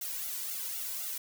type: noise with flanger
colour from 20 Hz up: blue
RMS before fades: -37 dBFS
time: 0.01-1.18 s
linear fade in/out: 5 ms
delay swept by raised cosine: 1.4 to 2.1 ms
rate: 3.9 Hz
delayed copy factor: +0.95
effects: none